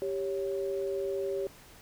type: tone pair together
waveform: sine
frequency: 392.5 / 554.4 Hz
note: G4 / C#5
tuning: +2 / 0 cents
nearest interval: tritone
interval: 598 cents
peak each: -31 / -35 dBFS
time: 0.02-1.47 s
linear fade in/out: 0 ms
effects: pink hiss -54 dBFS RMS until 1.81 s